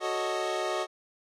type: chord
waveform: 25% pulse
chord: D# half-diminished seventh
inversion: first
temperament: equal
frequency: 370 / 440 / 554.4 / 622.3 Hz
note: F#4 / A4 / C#5 / D#5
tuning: 0 / 0 / 0 / 0 cents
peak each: -29 / -33 / -34 / -28 dBFS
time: 0-0.87 s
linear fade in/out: 50 ms
effects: low-pass 7000 Hz 12 dB/octave